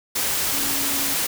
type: tone in noise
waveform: sine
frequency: 278.6 Hz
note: C#4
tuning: 9 cents sharp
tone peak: -33 dBFS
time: 0.52-1.14 s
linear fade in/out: 10 ms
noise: white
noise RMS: -23 dBFS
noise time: 0.15-1.27 s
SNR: -13 dB
effects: none